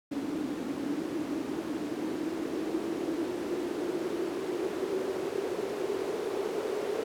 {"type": "noise with band-pass filter sweep", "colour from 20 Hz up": "white", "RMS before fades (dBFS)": -33, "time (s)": [0.11, 7.04], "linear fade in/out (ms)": 10, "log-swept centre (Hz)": [280, 420], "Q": 6.4, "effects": []}